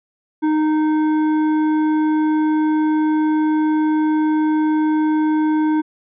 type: tone with hard clipping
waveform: sine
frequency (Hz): 308.9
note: D#4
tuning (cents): -12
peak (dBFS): -16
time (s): 0.42-5.82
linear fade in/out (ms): 20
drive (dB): 9
effects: resampled to 8000 Hz